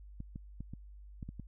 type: clicks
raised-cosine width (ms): 5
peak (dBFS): -30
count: 7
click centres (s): 0.204 / 0.359 / 0.606 / 0.736 / 1.228 / 1.29 / 1.397
effects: added 50 Hz sine -49 dBFS peak until 1.47 s